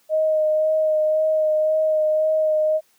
sine tone with vibrato, 622.3 Hz, D#5, in tune, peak -16 dBFS, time 0.09-2.81 s, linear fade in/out 50 ms, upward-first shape sine, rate 1.9 Hz, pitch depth 15 cents each way, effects white hiss -61 dBFS RMS until 2.98 s + high-pass 150 Hz 12 dB/octave

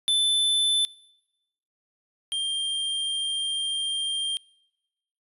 square tone pair in turn, 3520 / 3187 Hz, A7 / G7, 0 / +28 cents, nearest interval major second, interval 172 cents, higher first, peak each -20 / -26 dBFS, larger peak first, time 0.08-0.85 / 2.32-4.37 s, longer second, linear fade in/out 0 ms, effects noise-tail reverb RT60 1.0 s tail -26 dB re dry + resampled to 32000 Hz

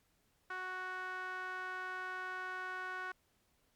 sawtooth tone with band-pass filter, 370 Hz, F#4, in tune, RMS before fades -42 dBFS, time 0.5-3.12 s, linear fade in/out 5 ms, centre 1400 Hz, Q 3.9, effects pink hiss -75 dBFS RMS until 3.75 s + MP3 96 kbps

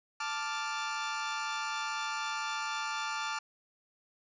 sawtooth chord, D minor, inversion second, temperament equal, 880 / 1174.7 / 1396.9 Hz, A5 / D6 / F6, 0 / 0 / 0 cents, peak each -34 dBFS, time 0.2-3.39 s, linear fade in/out 5 ms, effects resampled to 16000 Hz + 11-bit

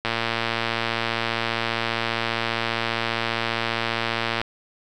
click train, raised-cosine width 0.3 ms, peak -7 dBFS, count 503, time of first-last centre 0.05-4.415 s, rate 115 Hz, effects none

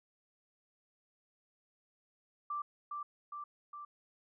sine tone with echo, 1174.7 Hz, D6, in tune, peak -35 dBFS, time 2.5-2.62 s, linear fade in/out 5 ms, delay 410 ms, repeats 3, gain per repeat -3 dB, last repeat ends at 3.85 s, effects none

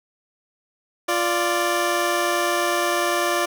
15% pulse tone pair together, 348.3 / 587.3 Hz, F4 / D5, -5 / 0 cents, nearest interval major sixth, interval 905 cents, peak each -16 dBFS, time 1.08-3.46 s, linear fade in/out 10 ms, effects none

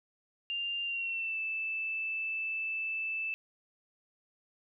sine tone with pitch glide, 2794 to 2637 Hz, F7 to E7, 0 to 0 cents, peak -32 dBFS, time 0.5-3.34 s, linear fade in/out 0 ms, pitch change -100 cents, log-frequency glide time 0.84-1.39 s, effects none

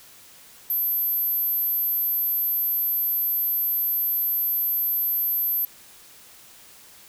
sine tone, 12280 Hz, G9, 37 cents flat, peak -21 dBFS, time 0.7-5.65 s, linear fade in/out 2 ms, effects white hiss -49 dBFS RMS until 7.08 s

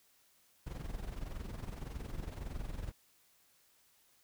brown noise with amplitude modulation, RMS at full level -39 dBFS, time 0.66-2.92 s, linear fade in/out 10 ms, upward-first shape sine, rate 21.7 Hz, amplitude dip 70%, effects white hiss -69 dBFS RMS until 4.23 s

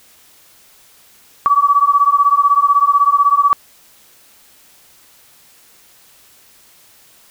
sine beating tone pair, 1136 / 1152 Hz, C#6 / D6, +42 / -34 cents, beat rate 16 Hz, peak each -12 dBFS, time 1.46-3.53 s, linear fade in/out 0 ms, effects white hiss -48 dBFS RMS until 7.3 s

